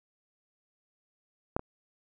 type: clicks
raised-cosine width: 1 ms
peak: -12 / -24 dBFS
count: 2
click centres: 1.565 / 1.594 s
effects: none